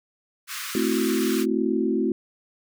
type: high-pass noise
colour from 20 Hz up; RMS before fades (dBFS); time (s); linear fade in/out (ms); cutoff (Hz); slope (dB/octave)
pink; -33; 0.47-1.46; 50; 1100; 96
type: chord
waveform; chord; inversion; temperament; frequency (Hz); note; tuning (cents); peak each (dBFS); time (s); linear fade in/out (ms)
sine; F# half-diminished seventh; first; equal; 220 / 261.6 / 329.6 / 370; A3 / C4 / E4 / F#4; 0 / 0 / 0 / 0; -26; 0.75-2.12; 2
effects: none